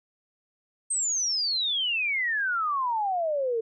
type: exponential sweep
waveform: sine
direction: down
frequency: 8480 to 440 Hz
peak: -24 dBFS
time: 0.9-3.61 s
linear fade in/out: 10 ms
effects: none